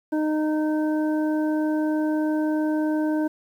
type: harmonic tone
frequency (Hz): 307.7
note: D#4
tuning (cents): -19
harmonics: 1 / 2 / 3 / 5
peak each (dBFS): -21 / -30 / -35 / -38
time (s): 0.12-3.28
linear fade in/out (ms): 10
effects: 9-bit